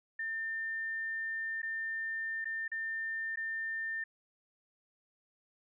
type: tone with dropouts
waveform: sine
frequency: 1800 Hz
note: A6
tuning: 39 cents sharp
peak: -34 dBFS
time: 0.19-4.04 s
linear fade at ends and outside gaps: 5 ms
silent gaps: 1.619-1.629 / 2.445-2.454 / 2.68-2.716 / 3.359-3.371 s
effects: none